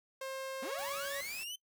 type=tone with pitch glide; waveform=sawtooth; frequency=532 to 558.4 Hz; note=C5 to C#5; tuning=+29 to +13 cents; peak=-35 dBFS; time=0.21-1.21 s; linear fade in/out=5 ms; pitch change=+84 cents; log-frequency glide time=0.62-0.8 s
type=linear sweep; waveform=sawtooth; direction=up; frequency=207.7 to 3105 Hz; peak=-37 dBFS; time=0.62-1.56 s; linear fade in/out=10 ms
type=noise; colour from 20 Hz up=white; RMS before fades=-48 dBFS; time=0.78-1.44 s; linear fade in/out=10 ms
effects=noise-tail reverb RT60 0.1 s tail -21 dB re dry